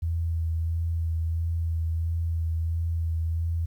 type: tone with vibrato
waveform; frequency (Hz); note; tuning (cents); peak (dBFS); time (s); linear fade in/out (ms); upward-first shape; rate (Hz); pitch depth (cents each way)
sine; 82.41; E2; 0; -24; 0.02-3.66; 10; sine; 1.5; 19
effects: 10-bit